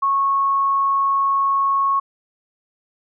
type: tone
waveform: sine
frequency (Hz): 1100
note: C#6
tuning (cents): -14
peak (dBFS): -15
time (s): 0.02-2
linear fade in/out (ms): 10
effects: none